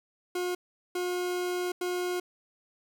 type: tone bursts at uneven times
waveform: 40% pulse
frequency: 358.9 Hz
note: F4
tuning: 47 cents sharp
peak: -28 dBFS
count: 3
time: 0.35-0.55 / 0.95-1.72 / 1.81-2.2 s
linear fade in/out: 5 ms
effects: none